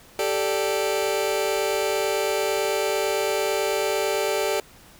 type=chord; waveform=sawtooth; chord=G suspended second; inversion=none; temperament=just; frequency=392 / 441 / 588 Hz; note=G4 / A4 / D5; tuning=0 / +4 / +2 cents; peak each=-22 dBFS; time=0.19-4.6 s; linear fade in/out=2 ms; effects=pink hiss -50 dBFS RMS until 4.99 s